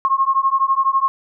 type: beating tone pair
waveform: sine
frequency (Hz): 1073 / 1085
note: C6 / C#6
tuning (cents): +43 / -37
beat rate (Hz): 12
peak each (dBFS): -17 / -17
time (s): 0.05-1.08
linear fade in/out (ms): 0
effects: none